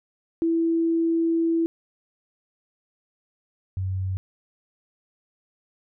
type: tone pair in turn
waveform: sine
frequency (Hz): 330.7 / 94.31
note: E4 / F#2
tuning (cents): +6 / +34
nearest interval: octave + minor seventh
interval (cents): 2172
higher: first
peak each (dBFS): -19 / -24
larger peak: first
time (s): 0.42-1.66 / 3.77-4.17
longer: first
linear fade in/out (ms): 0
effects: none